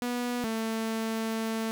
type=tone pair in turn; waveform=sawtooth; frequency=244 / 223.3 Hz; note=B3 / A3; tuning=-21 / +26 cents; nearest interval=major second; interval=153 cents; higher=first; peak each=-25 dBFS; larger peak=neither; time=0.02-0.44 / 0.44-1.71 s; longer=second; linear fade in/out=0 ms; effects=none